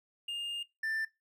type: tone pair in turn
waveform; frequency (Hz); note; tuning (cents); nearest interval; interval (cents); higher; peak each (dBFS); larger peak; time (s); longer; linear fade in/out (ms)
triangle; 2821 / 1777.1; F7 / A6; +17 / +17; minor sixth; 800; first; -33 / -30; second; 0.28-0.63 / 0.83-1.05; first; 5
effects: noise-tail reverb RT60 0.2 s tail -19 dB re dry